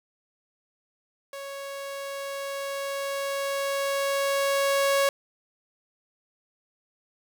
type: tone with level ramp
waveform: sawtooth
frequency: 554.4 Hz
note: C#5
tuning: in tune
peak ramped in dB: -32 to -16 dBFS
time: 1.33-5.09 s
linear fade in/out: 2 ms
effects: none